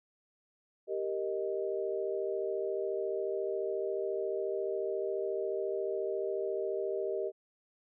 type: chord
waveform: sine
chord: Eb major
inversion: first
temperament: equal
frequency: 392 / 466.2 / 622.3 Hz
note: G4 / Bb4 / Eb5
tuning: 0 / 0 / 0 cents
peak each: -34 / -37 / -37 dBFS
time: 0.87-7.32 s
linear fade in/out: 50 ms
effects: none